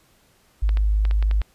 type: tone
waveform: sine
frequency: 51.91 Hz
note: G#1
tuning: in tune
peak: -16 dBFS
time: 0.62-1.42 s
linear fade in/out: 10 ms
type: clicks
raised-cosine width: 0.3 ms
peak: -18 dBFS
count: 7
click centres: 0.692 / 0.772 / 1.052 / 1.111 / 1.226 / 1.312 / 1.417 s
effects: pink hiss -59 dBFS RMS until 1.54 s + resampled to 32000 Hz